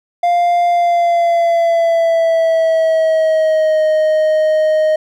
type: tone with pitch glide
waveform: triangle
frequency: 698.5 to 622.3 Hz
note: F5 to D#5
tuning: 0 to 0 cents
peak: -8 dBFS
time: 0.23-4.96 s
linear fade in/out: 5 ms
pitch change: -200 cents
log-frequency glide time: 0.68-3.83 s
effects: none